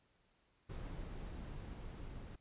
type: noise with level ramp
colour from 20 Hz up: brown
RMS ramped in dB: -45 to -49 dBFS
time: 0.69-2.36 s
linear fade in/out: 10 ms
effects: pink hiss -75 dBFS RMS until 2.4 s + resampled to 8000 Hz